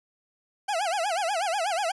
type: tone with vibrato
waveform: 40% pulse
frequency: 740 Hz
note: F#5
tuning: in tune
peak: -24 dBFS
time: 0.68-1.92 s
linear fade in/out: 10 ms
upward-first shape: sine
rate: 8.2 Hz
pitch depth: 230 cents each way
effects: resampled to 24000 Hz